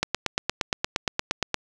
click train, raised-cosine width 0.2 ms, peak -5 dBFS, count 14, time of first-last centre 0.03-1.543 s, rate 8.59 Hz, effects none

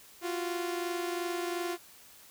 sawtooth tone pair together, 347.1 / 369.9 Hz, F4 / F#4, -11 / 0 cents, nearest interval minor second, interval 111 cents, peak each -29 / -35 dBFS, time 0.21-1.78 s, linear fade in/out 50 ms, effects white hiss -55 dBFS RMS until 2.3 s

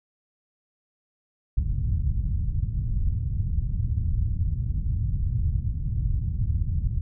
white low-pass noise, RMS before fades -25 dBFS, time 1.57-7.01 s, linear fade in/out 5 ms, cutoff 110 Hz, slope 24 dB/octave, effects none

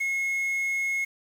triangle tone with quantisation, 2170 Hz, C#7, 37 cents flat, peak -23 dBFS, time 0-1.05 s, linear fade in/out 10 ms, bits 8, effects none

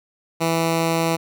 10% pulse tone, 164.81 Hz, E3, in tune, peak -10 dBFS, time 0.4-1.17 s, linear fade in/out 20 ms, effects none

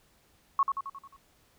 sine tone with echo, 1101 Hz, C#6, 12 cents flat, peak -20 dBFS, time 0.59-0.63 s, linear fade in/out 2 ms, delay 89 ms, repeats 6, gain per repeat -5 dB, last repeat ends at 1.164 s, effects pink hiss -65 dBFS RMS until 1.58 s

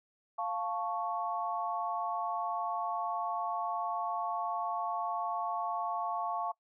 sine chord, F augmented, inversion none, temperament equal, 698.5 / 880 / 1108.7 Hz, F5 / A5 / C#6, 0 / 0 / 0 cents, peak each -36 / -37 / -36 dBFS, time 0.38-6.52 s, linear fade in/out 10 ms, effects noise-tail reverb RT60 0.1 s tail -22 dB re dry

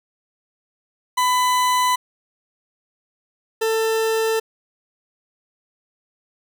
40% pulse tone pair in turn, 1000 / 445.4 Hz, B5 / A4, +21 / +21 cents, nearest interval octave + major second, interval 1400 cents, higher first, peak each -15 / -17 dBFS, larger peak first, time 1.17-1.96 / 3.61-4.4 s, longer neither, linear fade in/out 10 ms, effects none

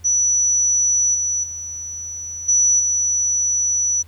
sine tone with level steps, 5920 Hz, F#8, in tune, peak -14 / -18 / -27 / -12 / -16 dBFS, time 0.04-4.03 s, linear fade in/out 20 ms, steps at 1.14 / 1.43 / 2.48 / 2.79 s, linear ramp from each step 10 ms, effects added 84 Hz sine -42 dBFS peak until 4.07 s + pink hiss -54 dBFS RMS until 4.07 s

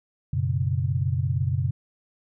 sine chord, F# suspended fourth, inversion none, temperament equal with one note detuned, 92.5 / 121.21 / 138.59 Hz, F#2 / B2 / C#3, 0 / -32 / 0 cents, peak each -26 dBFS, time 0.33-1.71 s, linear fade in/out 5 ms, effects none

